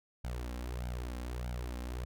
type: tone with flanger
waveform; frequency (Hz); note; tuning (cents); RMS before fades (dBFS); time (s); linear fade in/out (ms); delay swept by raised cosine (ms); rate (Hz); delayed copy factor
sawtooth; 61; B1; -21; -39; 0.24-2.05; 5; 1.3 to 3.8; 1.6; +0.75
effects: none